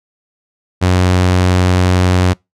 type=tone; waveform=sawtooth; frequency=91.1 Hz; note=F#2; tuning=26 cents flat; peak=-5 dBFS; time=0.81-2.34 s; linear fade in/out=20 ms; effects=noise-tail reverb RT60 0.2 s tail -26 dB re dry + low-pass 8000 Hz 12 dB/octave